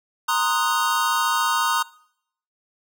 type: chord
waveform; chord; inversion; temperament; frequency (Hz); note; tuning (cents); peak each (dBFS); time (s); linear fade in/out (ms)
square; C half-diminished seventh; third; equal; 932.3 / 1046.5 / 1244.5 / 1480; Bb5 / C6 / Eb6 / Gb6; 0 / 0 / 0 / 0; -25 / -27 / -24 / -28; 0.28-1.83; 10
effects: noise-tail reverb RT60 0.7 s tail -22 dB re dry